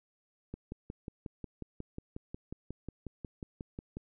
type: click train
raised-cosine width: 3 ms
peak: -27 dBFS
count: 20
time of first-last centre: 0.54-3.97 s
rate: 5.54 Hz
effects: none